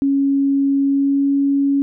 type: tone with pitch glide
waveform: sine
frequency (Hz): 276.6 to 278.8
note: C#4 to C#4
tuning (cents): -4 to +10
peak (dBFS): -13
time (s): 0.02-1.82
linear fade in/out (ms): 0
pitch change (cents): +14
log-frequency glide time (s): 0.84-1.29
effects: none